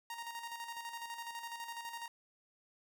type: tone with tremolo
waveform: sawtooth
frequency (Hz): 932.3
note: A#5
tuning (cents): 0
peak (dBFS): -37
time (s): 0.1-2.08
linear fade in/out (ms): 2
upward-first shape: square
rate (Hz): 12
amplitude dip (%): 50
effects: none